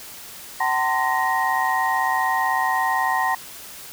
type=tone cluster; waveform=sine; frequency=763 / 899 / 1037 / 1875 Hz; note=G5 / A5 / C6 / A#6; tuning=-47 / +37 / -16 / +10 cents; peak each=-24 dBFS; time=0.6-3.35 s; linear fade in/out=5 ms; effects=white hiss -39 dBFS RMS until 3.92 s